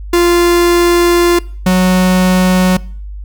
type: tone pair in turn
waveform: 45% pulse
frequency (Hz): 347.4 / 184.03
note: F4 / F#3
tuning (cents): -9 / -9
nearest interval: major seventh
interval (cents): 1100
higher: first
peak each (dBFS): -7 / -7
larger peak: neither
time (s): 0.13-1.39 / 1.66-2.77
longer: first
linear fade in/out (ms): 5
effects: noise-tail reverb RT60 0.5 s tail -22 dB re dry + added 50 Hz sine -23 dBFS peak until 3.24 s